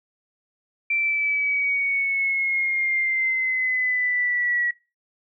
sine exponential sweep, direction down, 2349 to 1922 Hz, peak -20 dBFS, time 0.9-4.71 s, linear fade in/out 5 ms, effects noise-tail reverb RT60 0.3 s tail -22 dB re dry

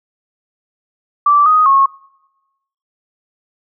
sine tone with pitch steps, 1165 / 1248 / 1091 Hz, D6 / D#6 / C#6, -14 / +5 / -28 cents, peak -7 dBFS, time 1.26-1.86 s, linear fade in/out 5 ms, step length 200 ms, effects noise-tail reverb RT60 1.0 s tail -25 dB re dry

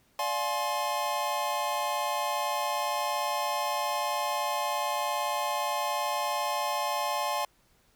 square chord, D half-diminished seventh, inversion none, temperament just, 587.3 / 704.8 / 845.8 / 1057.2 Hz, D5 / F5 / Ab5 / C6, 0 / +16 / +31 / +18 cents, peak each -36 / -36 / -33 / -33 dBFS, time 0.19-7.45 s, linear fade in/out 2 ms, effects pink hiss -66 dBFS RMS until 7.95 s

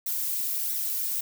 violet noise with flanger, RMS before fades -29 dBFS, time 0.06-1.21 s, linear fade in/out 5 ms, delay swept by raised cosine 0.5 to 3.6 ms, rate 1.5 Hz, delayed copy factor +0.65, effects none

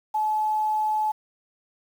sine tone, 859 Hz, A5, 42 cents flat, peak -21 dBFS, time 0.14-1.12 s, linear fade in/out 10 ms, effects 8-bit

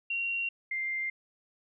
sine tone pair in turn, 2751 / 2098 Hz, F7 / C7, -27 / +4 cents, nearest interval perfect fourth, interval 469 cents, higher first, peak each -29 / -30 dBFS, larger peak first, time 0.1-0.49 / 0.71-1.1 s, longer neither, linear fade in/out 5 ms, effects none

